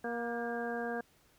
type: harmonic tone with a mistuned harmonic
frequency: 236.4 Hz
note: A#3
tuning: 24 cents sharp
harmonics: 1 / 2 / 3 / 4 / 5 / 6 / 7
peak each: -40 / -38 / -40 / -50 / -50 / -52 / -41 dBFS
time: 0.04-1.01 s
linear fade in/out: 5 ms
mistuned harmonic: 7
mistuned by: -40 cents
effects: pink hiss -67 dBFS RMS until 1.38 s